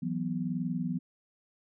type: chord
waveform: sine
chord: E suspended second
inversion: none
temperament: equal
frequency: 164.81 / 185 / 246.9 Hz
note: E3 / F#3 / B3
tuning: 0 / 0 / 0 cents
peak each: -34 / -34 / -34 dBFS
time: 0.02-0.99 s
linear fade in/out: 10 ms
effects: none